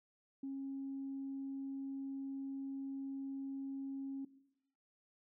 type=tone; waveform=sine; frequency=272.1 Hz; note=C#4; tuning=32 cents flat; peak=-39 dBFS; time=0.43-4.25 s; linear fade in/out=5 ms; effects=noise-tail reverb RT60 0.8 s tail -17 dB re dry + tanh soft clip ceiling -35 dBFS

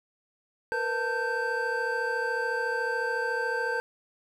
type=tone cluster; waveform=triangle; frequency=465.4 / 499.3 / 892 / 1560 Hz; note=A#4 / B4 / A5 / G6; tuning=-3 / +19 / +23 / -9 cents; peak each=-31 / -32 / -32 / -28 dBFS; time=0.72-3.8 s; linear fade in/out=0 ms; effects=none

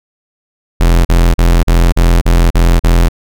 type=tone bursts; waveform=45% pulse; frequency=42.69 Hz; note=F1; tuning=39 cents flat; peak=-5 dBFS; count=8; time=0.8-3.087 s; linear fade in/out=10 ms; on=250 ms; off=41 ms; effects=none

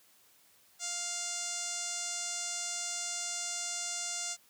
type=tone with low-pass filter; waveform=5% pulse; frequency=700 Hz; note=F5; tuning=4 cents sharp; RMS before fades=-37 dBFS; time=0.79-4.37 s; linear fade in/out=50 ms; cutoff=7200 Hz; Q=4.2; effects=white hiss -64 dBFS RMS until 4.49 s + high-pass 80 Hz 12 dB/octave

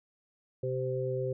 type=harmonic tone; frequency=129.2 Hz; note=C3; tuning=21 cents flat; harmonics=1 / 3 / 4; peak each=-34 / -34 / -34 dBFS; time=0.63-1.33 s; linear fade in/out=5 ms; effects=none

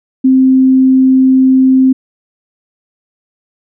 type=tone; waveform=sine; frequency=261.6 Hz; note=C4; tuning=in tune; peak=-4 dBFS; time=0.24-1.93 s; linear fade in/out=10 ms; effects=none

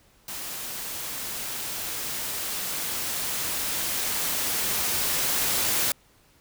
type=noise with level ramp; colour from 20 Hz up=white; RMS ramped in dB=-35 to -24 dBFS; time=0.28-5.92 s; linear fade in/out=2 ms; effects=pink hiss -60 dBFS RMS until 6.4 s

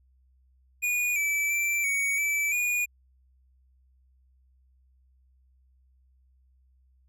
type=tone with pitch steps; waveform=square; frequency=2451 / 2311 / 2341 / 2241 / 2313 / 2446 Hz; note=D#7 / D7 / D7 / C#7 / D7 / D#7; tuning=-27 / -28 / -6 / +18 / -27 / -30 cents; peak=-25 dBFS; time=0.82-2.86 s; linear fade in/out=20 ms; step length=340 ms; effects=added 64 Hz sine -60 dBFS peak until 7.08 s

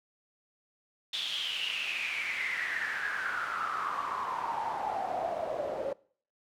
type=noise with band-pass filter sweep; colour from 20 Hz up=pink; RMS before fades=-34 dBFS; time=1.13-5.93 s; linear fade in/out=5 ms; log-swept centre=3500 to 530 Hz; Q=8.4; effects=noise-tail reverb RT60 0.5 s tail -22 dB re dry

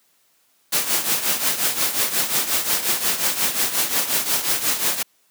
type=noise with tremolo; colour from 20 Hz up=white; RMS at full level=-18 dBFS; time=0.72-5.03 s; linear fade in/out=10 ms; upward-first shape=triangle; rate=5.6 Hz; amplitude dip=75%; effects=white hiss -62 dBFS RMS until 5.3 s + high-pass 150 Hz 12 dB/octave

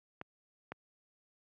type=clicks; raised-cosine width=0.5 ms; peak=-26 dBFS; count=2; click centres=0.214 / 0.72 s; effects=high-pass 100 Hz 12 dB/octave

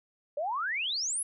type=exponential sweep; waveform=sine; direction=up; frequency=554.4 to 11175 Hz; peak=-29 dBFS; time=0.37-1.23 s; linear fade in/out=5 ms; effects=none

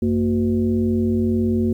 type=tone with frequency modulation; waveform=sine; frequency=229.3 Hz; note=A#3; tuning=28 cents flat; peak=-16 dBFS; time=0.02-1.73 s; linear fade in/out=5 ms; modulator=139 Hz; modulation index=0.96; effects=9-bit

